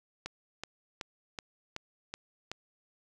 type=click train; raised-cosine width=0.2 ms; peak=-20 dBFS; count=7; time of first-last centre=0.26-2.516 s; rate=2.66 Hz; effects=none